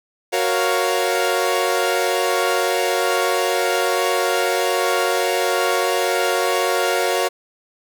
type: chord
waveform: sawtooth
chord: Gb major seventh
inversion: none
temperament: equal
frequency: 370 / 466.2 / 554.4 / 698.5 Hz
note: Gb4 / Bb4 / Db5 / F5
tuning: 0 / 0 / 0 / 0 cents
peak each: -19 dBFS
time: 0.32-7.29 s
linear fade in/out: 20 ms
effects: none